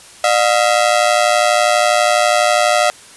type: ring-modulated tone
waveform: sawtooth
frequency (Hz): 659.3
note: E5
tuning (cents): 0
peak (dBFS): -4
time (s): 0.24-2.9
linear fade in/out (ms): 0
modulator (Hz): 56.1
effects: white hiss -40 dBFS RMS until 3.16 s + resampled to 24000 Hz